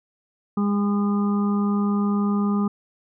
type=harmonic tone; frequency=203.6 Hz; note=G#3; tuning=34 cents flat; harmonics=1 / 2 / 4 / 5 / 6; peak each=-19 / -31 / -37 / -38 / -32 dBFS; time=0.57-2.68 s; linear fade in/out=5 ms; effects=none